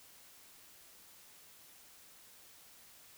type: silence
effects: white hiss -59 dBFS RMS until 3.17 s